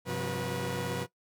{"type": "tone cluster", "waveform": "sawtooth", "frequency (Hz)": [98.6, 130.6, 179.3, 366.1, 485], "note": ["G2", "C3", "F3", "F#4", "B4"], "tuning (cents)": [11, -3, 46, -18, -31], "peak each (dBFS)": [-37, -33, -33, -40, -32], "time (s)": [0.05, 1.07], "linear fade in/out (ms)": 50, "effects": ["noise-tail reverb RT60 0.1 s tail -17 dB re dry"]}